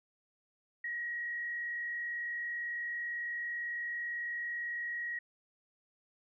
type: tone with frequency modulation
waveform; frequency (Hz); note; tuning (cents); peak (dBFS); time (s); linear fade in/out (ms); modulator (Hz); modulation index
sine; 1900; A#6; +33; -35; 0.84-5.19; 5; 42; 0.55
effects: none